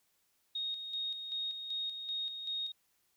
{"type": "tone with tremolo", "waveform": "sine", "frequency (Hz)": 3729, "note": "A#7", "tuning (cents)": 0, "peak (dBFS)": -34, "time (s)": [0.55, 2.72], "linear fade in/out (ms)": 5, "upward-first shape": "square", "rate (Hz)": 2.6, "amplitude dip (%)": 50, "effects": ["white hiss -75 dBFS RMS until 3.16 s"]}